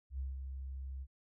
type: tone with ADSR envelope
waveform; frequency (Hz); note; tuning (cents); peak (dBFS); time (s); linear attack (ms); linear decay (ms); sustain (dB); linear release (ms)
sine; 66.6; C2; +31; -35; 0.1-1.07; 90; 170; -5; 50
effects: none